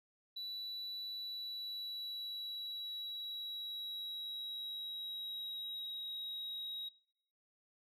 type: tone with pitch glide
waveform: sine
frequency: 3951 to 3814 Hz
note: B7 to A#7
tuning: 0 to +39 cents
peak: -38 dBFS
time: 0.36-6.89 s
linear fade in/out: 10 ms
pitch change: -61 cents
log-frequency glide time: 1.09-6.09 s
effects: noise-tail reverb RT60 0.7 s tail -26 dB re dry + tanh soft clip ceiling -40 dBFS